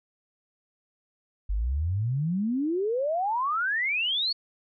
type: exponential sweep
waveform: sine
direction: up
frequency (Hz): 46.25 to 4500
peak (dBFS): -24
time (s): 1.49-4.33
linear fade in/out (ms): 10
effects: none